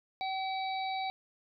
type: harmonic tone with a mistuned harmonic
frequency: 764 Hz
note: G5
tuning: 45 cents flat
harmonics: 1 / 3 / 5 / 6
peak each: -33 / -41 / -42 / -50 dBFS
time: 0.21-1.1 s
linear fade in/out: 0 ms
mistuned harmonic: 5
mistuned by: +24 cents
effects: none